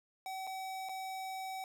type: tone with dropouts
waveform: square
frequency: 761 Hz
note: F#5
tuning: 48 cents sharp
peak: -40 dBFS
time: 0.26-1.64 s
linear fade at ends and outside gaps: 1 ms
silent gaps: 0.469-0.473 / 0.888-0.893 s
effects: none